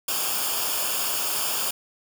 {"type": "noise with comb filter", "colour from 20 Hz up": "white", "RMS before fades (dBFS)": -26, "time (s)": [0.08, 1.71], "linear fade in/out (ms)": 5, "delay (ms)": 0.5, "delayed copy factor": -0.7, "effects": []}